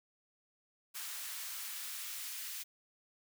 white noise with high-pass filter sweep, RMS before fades -43 dBFS, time 0.94-2.64 s, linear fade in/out 20 ms, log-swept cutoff 1100 to 1900 Hz, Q 0.8, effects none

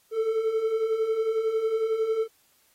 triangle beating tone pair, 434.5 / 445.5 Hz, A4 / A4, -22 / +22 cents, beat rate 11 Hz, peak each -29 / -22 dBFS, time 0.11-2.28 s, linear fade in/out 50 ms, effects white hiss -64 dBFS RMS until 2.74 s + AAC 48 kbps

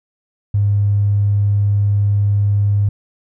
triangle tone with tanh clipping, 101.8 Hz, G#2, 34 cents flat, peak -11 dBFS, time 0.54-2.89 s, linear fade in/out 5 ms, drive 2 dB, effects none

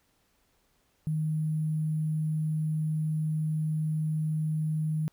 sine tone with sample-and-hold, 155.56 Hz, D#3, in tune, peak -26 dBFS, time 1.07-5.08 s, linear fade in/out 0 ms, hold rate 11025 Hz, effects pink hiss -70 dBFS RMS until 5.12 s

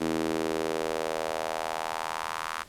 sawtooth tone with high-pass filter sweep, 80 Hz, D#2, 49 cents sharp, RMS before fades -31 dBFS, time 0-2.64 s, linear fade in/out 20 ms, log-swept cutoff 290 to 1200 Hz, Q 2.4, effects pink hiss -53 dBFS RMS until 2.68 s + low-pass 12000 Hz 12 dB/octave

